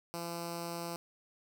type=tone with notch filter; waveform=5% pulse; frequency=170 Hz; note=F3; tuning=46 cents flat; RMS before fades=-40 dBFS; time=0.14-0.96 s; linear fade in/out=0 ms; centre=1800 Hz; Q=0.82; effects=none